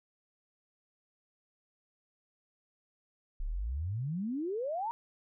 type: exponential sweep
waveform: sine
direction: up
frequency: 31.22 to 960 Hz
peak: -32 dBFS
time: 3.4-4.91 s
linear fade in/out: 0 ms
effects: none